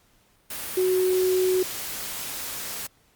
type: tone in noise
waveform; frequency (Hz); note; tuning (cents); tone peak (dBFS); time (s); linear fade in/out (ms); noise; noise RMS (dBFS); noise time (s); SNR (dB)
sine; 370; F#4; 0; -19; 0.77-1.63; 5; white; -33; 0.5-2.87; +11
effects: pink hiss -62 dBFS RMS until 3.15 s + Opus 48 kbps